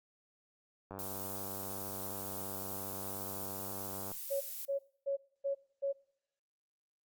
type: click train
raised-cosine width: 1 ms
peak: -31 dBFS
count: 312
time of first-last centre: 0.91-4.116 s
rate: 97 Hz
type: noise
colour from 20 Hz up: violet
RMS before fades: -42 dBFS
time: 0.99-4.65 s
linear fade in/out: 0 ms
type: tone bursts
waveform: sine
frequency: 554.4 Hz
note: C#5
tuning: in tune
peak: -31 dBFS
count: 5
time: 4.3-5.93 s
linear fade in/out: 20 ms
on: 110 ms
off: 270 ms
effects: noise-tail reverb RT60 0.7 s tail -23 dB re dry + Opus 48 kbps